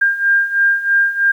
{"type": "beating tone pair", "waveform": "sine", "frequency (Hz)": [1600, 1603.1], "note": ["G6", "G6"], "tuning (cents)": [35, 38], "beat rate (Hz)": 3.1, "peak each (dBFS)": [-17, -13], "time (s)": [0.01, 1.32], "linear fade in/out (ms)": 10, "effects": ["8-bit"]}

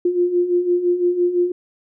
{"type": "beating tone pair", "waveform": "sine", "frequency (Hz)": [349.2, 355.1], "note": ["F4", "F4"], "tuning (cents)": [0, 29], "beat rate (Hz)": 5.9, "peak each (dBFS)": [-22, -16], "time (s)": [0.05, 1.52], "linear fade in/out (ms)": 5, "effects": []}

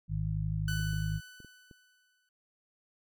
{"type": "harmonic tone", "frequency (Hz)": 51.91, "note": "G#1", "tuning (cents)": 0, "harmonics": [1, 2, 3], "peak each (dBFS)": [-36, -34, -33], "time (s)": [0.08, 1.21], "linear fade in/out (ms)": 50}
{"type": "tone with exponential decay", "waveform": "sawtooth", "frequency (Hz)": 1497, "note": "F#6", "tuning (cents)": 20, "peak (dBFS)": -31, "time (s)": [0.68, 2.29], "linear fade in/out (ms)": 2, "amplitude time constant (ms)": 350}
{"type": "clicks", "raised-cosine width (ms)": 3, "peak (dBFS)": -39, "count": 5, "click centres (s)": [0.8, 0.934, 1.403, 1.447, 1.712]}
{"effects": []}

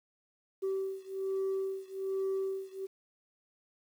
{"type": "beating tone pair", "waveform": "sine", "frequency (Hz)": [384.8, 386], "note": ["G4", "G4"], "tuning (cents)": [-32, -27], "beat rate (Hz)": 1.2, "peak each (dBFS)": [-33, -34], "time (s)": [0.62, 2.87], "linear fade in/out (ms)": 20, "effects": ["tanh soft clip ceiling -28 dBFS", "10-bit"]}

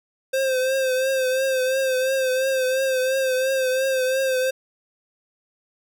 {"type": "tone with vibrato", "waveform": "square", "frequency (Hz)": 523.3, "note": "C5", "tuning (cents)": 0, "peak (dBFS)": -20, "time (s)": [0.33, 4.51], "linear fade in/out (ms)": 10, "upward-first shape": "triangle", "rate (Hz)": 2.9, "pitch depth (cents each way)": 52, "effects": []}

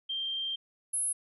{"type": "tone pair in turn", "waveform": "sine", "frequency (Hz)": [3168, 10601], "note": ["G7", "E9"], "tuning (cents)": [18, 9], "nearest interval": "octave + major sixth", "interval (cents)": 2091, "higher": "second", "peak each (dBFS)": [-31, -28], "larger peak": "second", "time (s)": [[0.09, 0.56], [0.93, 1.13]], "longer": "first", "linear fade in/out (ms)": 10, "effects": []}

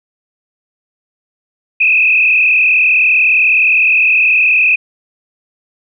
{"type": "tone with frequency modulation", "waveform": "sine", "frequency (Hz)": 2538, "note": "D#7", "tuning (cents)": 34, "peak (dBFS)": -7, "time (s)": [1.8, 4.76], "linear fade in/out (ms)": 10, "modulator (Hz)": 39.5, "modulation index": 2.5, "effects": []}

